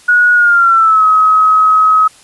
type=tone with pitch glide; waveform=sine; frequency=1455 to 1274 Hz; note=F#6 to D#6; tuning=-29 to +41 cents; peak=-5 dBFS; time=0.08-2.08 s; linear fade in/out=10 ms; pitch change=-230 cents; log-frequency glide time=0.34-1.05 s; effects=white hiss -42 dBFS RMS until 2.23 s + resampled to 24000 Hz